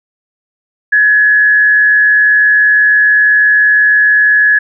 sine tone with frequency modulation, 1693 Hz, G#6, 33 cents sharp, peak -5 dBFS, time 0.92-4.59 s, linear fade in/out 10 ms, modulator 128 Hz, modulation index 0.31, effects none

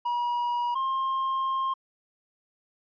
triangle tone pair in turn, 962 / 1063.2 Hz, B5 / C6, -46 / +27 cents, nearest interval major second, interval 173 cents, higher second, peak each -23 dBFS, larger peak neither, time 0.05-0.75 / 0.75-1.74 s, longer second, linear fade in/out 10 ms, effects resampled to 11025 Hz

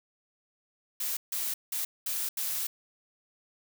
blue noise bursts at uneven times, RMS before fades -32 dBFS, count 5, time 1-1.17 / 1.32-1.54 / 1.72-1.85 / 2.06-2.29 / 2.37-2.67 s, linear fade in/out 5 ms, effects none

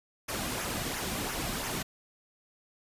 pink noise with flanger, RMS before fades -34 dBFS, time 0.28-1.83 s, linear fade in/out 10 ms, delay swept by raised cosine 0.22 to 2.32 ms, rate 2.9 Hz, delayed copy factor -0.5, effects resampled to 32000 Hz

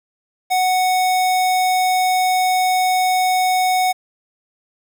square tone, 740 Hz, F#5, in tune, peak -15 dBFS, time 0.5-3.93 s, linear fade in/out 20 ms, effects 8-bit

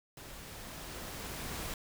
pink noise with level ramp, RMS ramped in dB -49 to -39 dBFS, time 0.17-1.74 s, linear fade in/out 2 ms, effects none

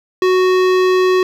sine tone with hard clipping, 370 Hz, F#4, in tune, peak -12 dBFS, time 0.22-1.23 s, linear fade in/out 2 ms, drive 18 dB, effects none

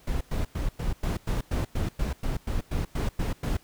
brown noise bursts, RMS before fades -27 dBFS, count 15, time 0.07-3.57 s, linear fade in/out 5 ms, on 140 ms, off 100 ms, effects pink hiss -57 dBFS RMS until 3.63 s

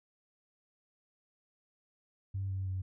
sine tone with pitch steps, 97.1 / 95.43 / 93.79 Hz, G2 / G2 / F#2, -16 / -46 / +24 cents, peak -32 dBFS, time 2.34-2.82 s, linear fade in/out 10 ms, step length 160 ms, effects tanh soft clip ceiling -28 dBFS

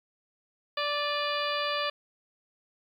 harmonic tone with a mistuned harmonic, 584 Hz, D5, 10 cents flat, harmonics 1 / 2 / 3 / 4 / 5 / 6 / 7 / 8, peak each -33 / -32 / -36 / -38 / -37 / -37 / -42 / -40 dBFS, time 0.77-1.9 s, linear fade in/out 5 ms, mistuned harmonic 4, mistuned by +62 cents, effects 10-bit

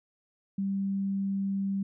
sine tone, 196 Hz, G3, in tune, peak -27 dBFS, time 0.58-1.83 s, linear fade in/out 5 ms, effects none

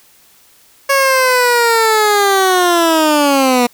15% pulse linear sweep, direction down, 554.4 to 239.5 Hz, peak -3 dBFS, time 0.89-3.67 s, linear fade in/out 10 ms, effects white hiss -48 dBFS RMS until 3.73 s

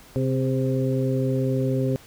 harmonic tone with a mistuned harmonic, 130.81 Hz, C3, in tune, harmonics 1 / 2 / 3 / 4, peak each -23 / -26 / -28 / -29 dBFS, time 0.16-1.96 s, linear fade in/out 0 ms, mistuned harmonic 3, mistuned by +37 cents, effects pink hiss -49 dBFS RMS until 2.06 s

